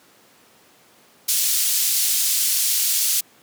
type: band-pass noise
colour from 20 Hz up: white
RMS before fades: -20 dBFS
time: 1.28-3.21 s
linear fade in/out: 10 ms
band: 4000 to 15000 Hz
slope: 12 dB/octave
effects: pink hiss -53 dBFS RMS until 3.42 s + high-pass 200 Hz 12 dB/octave